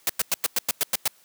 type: noise bursts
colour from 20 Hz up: white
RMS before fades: -22 dBFS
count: 9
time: 0.07-1.079 s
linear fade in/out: 2 ms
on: 25 ms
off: 98 ms
effects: white hiss -58 dBFS RMS until 1.24 s + high-pass 150 Hz 12 dB/octave